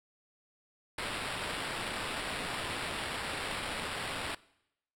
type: noise with sample-and-hold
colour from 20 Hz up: blue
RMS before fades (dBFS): -37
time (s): 0.98-4.35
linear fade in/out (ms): 5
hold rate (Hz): 6300
effects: noise-tail reverb RT60 0.8 s tail -21 dB re dry + low-pass 11000 Hz 12 dB/octave